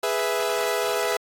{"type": "chord", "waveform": "sawtooth", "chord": "E major", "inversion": "first", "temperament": "equal", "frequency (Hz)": [415.3, 493.9, 659.3], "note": ["G#4", "B4", "E5"], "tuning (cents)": [0, 0, 0], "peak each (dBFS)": -23, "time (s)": [0.03, 1.17], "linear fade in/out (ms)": 5, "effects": ["AAC 64 kbps"]}